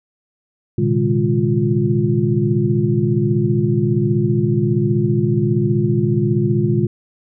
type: tone cluster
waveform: sine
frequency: 114.6 / 129.6 / 150.9 / 204.6 / 351.5 Hz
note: A#2 / C3 / D3 / G#3 / F4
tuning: -29 / -16 / +47 / -26 / +11 cents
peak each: -20 dBFS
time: 0.78-6.87 s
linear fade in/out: 5 ms
effects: none